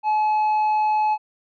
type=tone with tanh clipping; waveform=sine; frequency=855 Hz; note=A5; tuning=50 cents flat; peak=-18 dBFS; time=0.03-1.18 s; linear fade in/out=50 ms; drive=4 dB; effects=none